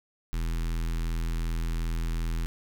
square tone with notch filter, 41.33 Hz, E1, 5 cents sharp, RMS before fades -29 dBFS, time 0.33-2.46 s, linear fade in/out 0 ms, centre 610 Hz, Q 0.76, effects none

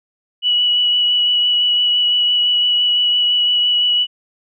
sine tone with vibrato, 2939 Hz, F#7, 12 cents flat, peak -12 dBFS, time 0.42-4.07 s, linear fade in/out 50 ms, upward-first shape sine, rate 5.9 Hz, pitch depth 12 cents each way, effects none

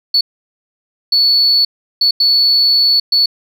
sine tone bursts at uneven times, 4435 Hz, C#8, in tune, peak -7 dBFS, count 5, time 0.14-0.21 / 1.12-1.65 / 2.01-2.11 / 2.2-3 / 3.12-3.26 s, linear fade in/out 5 ms, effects tanh soft clip ceiling -4 dBFS

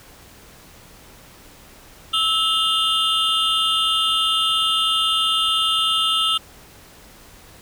triangle tone cluster, 1308 / 2845 / 3168 / 3546 Hz, E6 / F7 / G7 / A7, -14 / +31 / +18 / +13 cents, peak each -21 dBFS, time 2.13-6.38 s, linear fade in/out 10 ms, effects pink hiss -46 dBFS RMS until 7.61 s

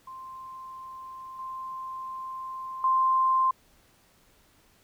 sine tone with level steps, 1046.5 Hz, C6, in tune, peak -39 / -34 / -20 dBFS, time 0.07-3.51 s, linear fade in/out 5 ms, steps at 1.39 / 2.84 s, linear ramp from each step 2 ms, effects pink hiss -62 dBFS RMS until 4.83 s

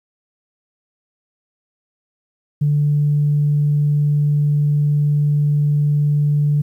sine tone, 146.83 Hz, D3, in tune, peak -12 dBFS, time 2.61-6.62 s, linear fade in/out 10 ms, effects tanh soft clip ceiling -8 dBFS + 9-bit

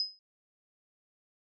sine tone with exponential decay, 5050 Hz, D#8, 25 cents sharp, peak -25 dBFS, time 0-0.19 s, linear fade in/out 1 ms, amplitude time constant 41 ms, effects none

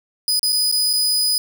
sawtooth tone with dropouts, 4978 Hz, D#8, in tune, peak -13 dBFS, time 0.28-1.38 s, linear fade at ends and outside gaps 1 ms, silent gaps 0.394-0.43 / 0.523-0.528 / 0.715-0.724 / 0.931-0.935 s, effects none

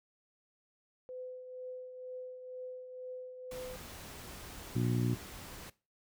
sine tone with tremolo, 507 Hz, B4, 45 cents sharp, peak -40 dBFS, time 1.09-3.76 s, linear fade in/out 0 ms, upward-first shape triangle, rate 2.1 Hz, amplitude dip 55%
pink noise, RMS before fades -48 dBFS, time 3.51-5.7 s, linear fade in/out 5 ms
harmonic tone, 60.3 Hz, B1, 41 cents flat, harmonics 2 / 3 / 4 / 5 / 6, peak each -31 / -35 / -37 / -39 / -41 dBFS, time 4.75-5.15 s, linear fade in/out 10 ms
effects noise-tail reverb RT60 0.3 s tail -19 dB re dry

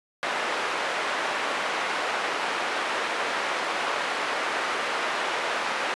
white band-pass noise, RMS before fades -28 dBFS, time 0.23-5.94 s, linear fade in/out 0 ms, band 440 to 1800 Hz, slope 12 dB/octave, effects resampled to 24000 Hz

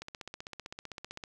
click train, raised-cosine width 0.2 ms, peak -24 dBFS, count 20, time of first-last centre 0.02-1.238 s, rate 15.6 Hz, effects none

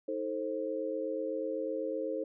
sine chord, A diminished, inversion second, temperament just, 316.8 / 440 / 528 Hz, Eb4 / A4 / C5, +31 / 0 / +16 cents, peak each -38 / -37 / -35 dBFS, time 0.08-2.24 s, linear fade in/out 5 ms, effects none

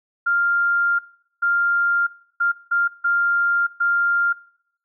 sine tone bursts at uneven times, 1396.9 Hz, F6, in tune, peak -16 dBFS, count 6, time 0.26-0.99 / 1.42-2.07 / 2.4-2.52 / 2.71-2.88 / 3.04-3.67 / 3.8-4.33 s, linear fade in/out 10 ms, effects noise-tail reverb RT60 0.7 s tail -22 dB re dry

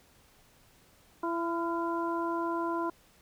harmonic tone with a mistuned harmonic, 336.4 Hz, E4, 35 cents sharp, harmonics 1 / 2 / 3 / 4, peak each -32 / -38 / -33 / -41 dBFS, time 1.23-2.9 s, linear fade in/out 5 ms, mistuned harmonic 4, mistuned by +53 cents, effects pink hiss -62 dBFS RMS until 3.21 s

